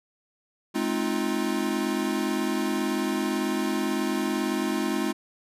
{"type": "chord", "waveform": "square", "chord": "F minor seventh", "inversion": "first", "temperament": "equal with one note detuned", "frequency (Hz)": [211.9, 261.6, 311.1, 349.2], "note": ["Ab3", "C4", "Eb4", "F4"], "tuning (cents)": [35, 0, 0, 0], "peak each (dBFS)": -31, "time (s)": [0.74, 5.13], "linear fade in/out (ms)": 20, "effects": ["resampled to 32000 Hz"]}